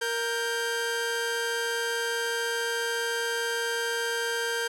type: tone pair together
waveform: sawtooth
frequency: 466.2 / 1578.6 Hz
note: A#4 / G6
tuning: 0 / +12 cents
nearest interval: octave + major sixth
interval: 2112 cents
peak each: -26 dBFS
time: 0.01-4.68 s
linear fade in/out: 10 ms
effects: low-pass 12000 Hz 12 dB/octave